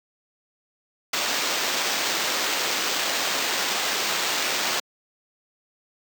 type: noise with sample-and-hold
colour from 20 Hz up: white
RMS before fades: -25 dBFS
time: 1.13-4.8 s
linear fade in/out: 5 ms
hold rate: 11025 Hz
effects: high-pass 300 Hz 12 dB/octave